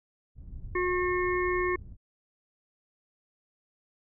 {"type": "low-pass noise", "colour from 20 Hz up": "pink", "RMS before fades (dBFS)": -42, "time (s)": [0.35, 1.97], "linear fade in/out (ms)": 50, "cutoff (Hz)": 100, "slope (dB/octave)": 12}
{"type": "harmonic tone", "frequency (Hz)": 361.1, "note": "F#4", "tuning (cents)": -42, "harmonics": [1, 3, 5, 6], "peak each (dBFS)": [-27, -32, -34, -35], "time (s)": [0.75, 1.76], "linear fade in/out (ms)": 5}
{"effects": []}